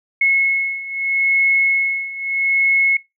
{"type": "beating tone pair", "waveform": "sine", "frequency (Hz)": [2181, 2181.78], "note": ["C#7", "C#7"], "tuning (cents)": [-29, -28], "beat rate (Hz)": 0.78, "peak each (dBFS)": [-19, -16], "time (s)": [0.21, 2.97], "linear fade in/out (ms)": 5, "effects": ["noise-tail reverb RT60 0.2 s tail -20 dB re dry"]}